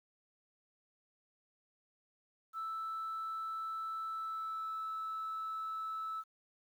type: tone with pitch glide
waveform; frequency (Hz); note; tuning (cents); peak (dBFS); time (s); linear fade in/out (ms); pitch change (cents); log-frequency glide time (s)
sine; 1318.5 to 1308.6; E6 to E6; 0 to -13; -36; 2.53-6.24; 50; -13; 4.07-4.9
effects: tanh soft clip ceiling -34 dBFS + 11-bit